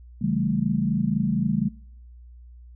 sine chord, A dominant seventh, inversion first, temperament equal, 138.59 / 164.81 / 196 / 220 Hz, C#3 / E3 / G3 / A3, 0 / 0 / 0 / 0 cents, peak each -28 / -28 / -25 / -26 dBFS, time 0.21-1.69 s, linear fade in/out 10 ms, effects noise-tail reverb RT60 0.7 s tail -25 dB re dry + added 60 Hz sine -43 dBFS peak until 2.75 s

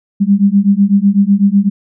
sine beating tone pair, 196 / 204 Hz, G3 / G#3, 0 / -31 cents, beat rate 8 Hz, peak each -10 dBFS, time 0.2-1.7 s, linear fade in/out 20 ms, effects none

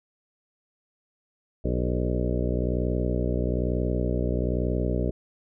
harmonic tone with a mistuned harmonic, 61.1 Hz, B1, 18 cents flat, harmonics 1 / 2 / 3 / 4 / 5 / 6 / 7 / 8 / 9 / 10, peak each -27 / -30 / -32 / -33 / -34 / -35 / -35 / -36 / -37 / -37 dBFS, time 1.64-5.11 s, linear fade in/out 10 ms, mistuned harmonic 6, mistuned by +49 cents, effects none

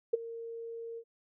sine tone with ADSR envelope, 460.4 Hz, A#4, 22 cents flat, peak -21 dBFS, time 0.13-1.04 s, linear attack 9 ms, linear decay 18 ms, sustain -18 dB, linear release 65 ms, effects none

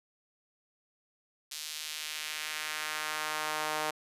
sawtooth tone with high-pass filter sweep, 153.8 Hz, D#3, 20 cents flat, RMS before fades -36 dBFS, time 1.51-3.91 s, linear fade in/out 10 ms, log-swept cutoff 4300 to 720 Hz, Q 1.1, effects resampled to 32000 Hz

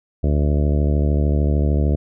harmonic tone, 73.3 Hz, D2, 3 cents flat, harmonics 1 / 2 / 3 / 4 / 5 / 6 / 7 / 8 / 9, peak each -16 / -22 / -26 / -28 / -30 / -32 / -33 / -34 / -35 dBFS, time 0.23-1.96 s, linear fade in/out 10 ms, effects none

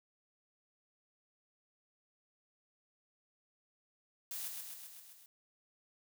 blue noise with echo, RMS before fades -42 dBFS, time 4.31-4.48 s, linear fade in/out 2 ms, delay 130 ms, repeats 6, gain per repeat -3 dB, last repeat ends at 5.26 s, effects none

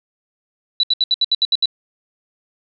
sine tone bursts, 3951 Hz, B7, in tune, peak -12 dBFS, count 9, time 0.8-1.657 s, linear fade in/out 2 ms, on 33 ms, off 70 ms, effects none

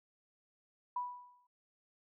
sine tone with exponential decay, 984 Hz, B5, 7 cents flat, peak -32 dBFS, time 0.96-1.47 s, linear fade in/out 5 ms, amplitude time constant 110 ms, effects none

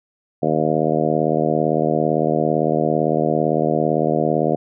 harmonic tone, 77.78 Hz, D#2, in tune, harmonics 2 / 3 / 4 / 5 / 6 / 7 / 8 / 9, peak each -24 / -24 / -24 / -24 / -24 / -24 / -24 / -24 dBFS, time 0.42-4.56 s, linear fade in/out 10 ms, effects none

